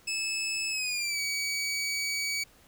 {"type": "tone with pitch glide", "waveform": "20% pulse", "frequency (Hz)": [2607, 2270], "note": ["E7", "C#7"], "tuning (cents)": [-20, 41], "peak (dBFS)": -24, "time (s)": [0.07, 2.44], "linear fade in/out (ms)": 10, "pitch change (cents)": -239, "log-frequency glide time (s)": [0.7, 1.2], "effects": ["pink hiss -59 dBFS RMS until 2.67 s"]}